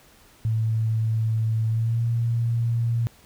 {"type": "tone with pitch glide", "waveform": "sine", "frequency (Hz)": [111.4, 116.74], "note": ["A2", "A#2"], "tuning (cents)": [22, 3], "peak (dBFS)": -20, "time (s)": [0.45, 3.07], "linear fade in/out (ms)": 0, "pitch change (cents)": 81, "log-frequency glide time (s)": [1.69, 2.03], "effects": ["pink hiss -54 dBFS RMS until 3.25 s"]}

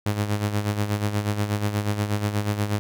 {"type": "tone with tremolo", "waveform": "sawtooth", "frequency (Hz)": 103.8, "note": "G#2", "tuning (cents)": 0, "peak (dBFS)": -16, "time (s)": [0.06, 2.79], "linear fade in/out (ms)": 0, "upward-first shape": "sine", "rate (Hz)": 8.3, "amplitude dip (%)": 65, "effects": []}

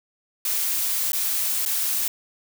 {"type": "noise with dropouts", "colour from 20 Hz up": "blue", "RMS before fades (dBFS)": -24, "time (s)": [0.45, 2.08], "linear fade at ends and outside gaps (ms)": 2, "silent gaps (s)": [[1.12, 1.131], [1.652, 1.66]], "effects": []}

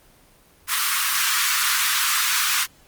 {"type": "high-pass noise", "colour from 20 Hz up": "pink", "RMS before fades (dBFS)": -21, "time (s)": [0.67, 2.67], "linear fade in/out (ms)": 50, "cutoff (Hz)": 1100, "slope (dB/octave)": 48, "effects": ["pink hiss -54 dBFS RMS until 2.87 s", "Opus 24 kbps"]}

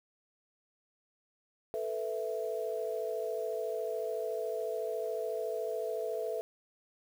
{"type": "chord", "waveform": "sine", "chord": "A suspended second", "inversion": "none", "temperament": "equal", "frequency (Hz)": [440, 493.9, 659.3], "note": ["A4", "B4", "E5"], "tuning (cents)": [0, 0, 0], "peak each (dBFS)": [-36, -38, -37], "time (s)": [1.74, 6.41], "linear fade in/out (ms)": 0, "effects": ["9-bit"]}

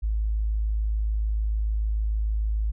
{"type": "tone", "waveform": "sine", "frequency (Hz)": 53.4, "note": "G#1", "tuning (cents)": 49, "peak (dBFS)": -22, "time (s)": [0.02, 2.72], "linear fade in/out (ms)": 20, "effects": []}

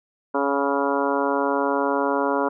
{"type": "harmonic tone", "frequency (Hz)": 140, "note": "C#3", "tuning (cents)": 18, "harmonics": [2, 3, 4, 5, 6, 7, 8, 9, 10], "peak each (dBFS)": [-26, -26, -26, -30, -31, -26, -32, -34, -31], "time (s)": [0.34, 2.49], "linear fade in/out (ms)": 10, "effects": []}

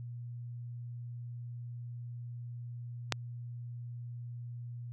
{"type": "click", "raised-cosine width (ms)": 0.2, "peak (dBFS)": -11, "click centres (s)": 3.123, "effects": ["added 120 Hz sine -40 dBFS peak until 4.92 s"]}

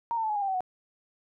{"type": "tone with pitch steps", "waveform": "sine", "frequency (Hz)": [932.3, 901.6, 871.9, 843.2, 815.4, 788.5, 762.5, 737.4], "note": ["A#5", "A5", "A5", "G#5", "G#5", "G5", "G5", "F#5"], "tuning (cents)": [0, 42, -16, 26, -32, 10, -48, -6], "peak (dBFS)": -26, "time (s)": [0.11, 0.606], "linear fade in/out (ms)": 0, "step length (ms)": 62, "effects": []}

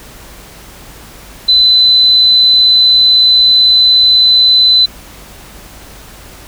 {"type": "tone", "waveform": "sine", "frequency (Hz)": 4021, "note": "B7", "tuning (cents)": 30, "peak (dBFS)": -4, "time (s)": [1.48, 4.86], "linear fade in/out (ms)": 10, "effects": ["added 50 Hz sine -39 dBFS peak until 6.47 s", "pink hiss -35 dBFS RMS until 6.47 s"]}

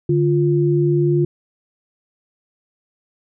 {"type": "tone pair together", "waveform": "sine", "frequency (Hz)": [146.51, 349.2], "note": ["D3", "F4"], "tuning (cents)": [-4, 0], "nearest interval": "octave + minor third", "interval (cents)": 1504, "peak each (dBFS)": -16, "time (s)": [0.09, 1.25], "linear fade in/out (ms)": 5, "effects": []}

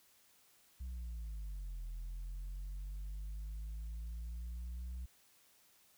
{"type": "linear two-way sweep", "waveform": "sine", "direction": "down then up", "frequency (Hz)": [64.1, 41.2, 62.4], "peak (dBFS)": -38, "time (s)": [0.8, 5.06], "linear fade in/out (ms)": 10, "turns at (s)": 1.85, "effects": ["tanh soft clip ceiling -40 dBFS", "white hiss -68 dBFS RMS until 5.97 s"]}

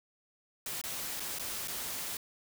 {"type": "noise with dropouts", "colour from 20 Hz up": "white", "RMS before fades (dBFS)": -38, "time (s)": [0.66, 2.17], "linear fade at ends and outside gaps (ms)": 2, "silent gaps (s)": [[0.815, 0.838], [1.198, 1.202], [1.387, 1.395], [1.675, 1.681]], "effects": []}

